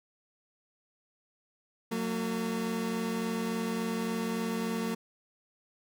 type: tone pair together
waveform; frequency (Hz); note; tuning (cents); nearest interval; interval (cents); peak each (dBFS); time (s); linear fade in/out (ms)
30% pulse; 183.6 / 227.1; F#3 / A#3; -13 / -45; major third; 368; -33 / -29; 1.91-4.95; 10
effects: none